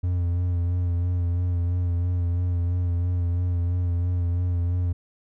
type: tone with vibrato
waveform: triangle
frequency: 87.9 Hz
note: F2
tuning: 12 cents sharp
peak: -19 dBFS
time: 0.03-4.93 s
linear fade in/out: 10 ms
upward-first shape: sine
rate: 3 Hz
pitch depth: 33 cents each way
effects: none